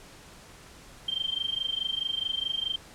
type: tone with amplitude modulation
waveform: sine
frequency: 3151 Hz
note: G7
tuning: 8 cents sharp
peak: -24 dBFS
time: 1.08-2.76 s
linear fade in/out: 5 ms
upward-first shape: sine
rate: 24.7 Hz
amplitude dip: 90%
effects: pink hiss -50 dBFS RMS until 2.94 s + low-pass 10000 Hz 12 dB/octave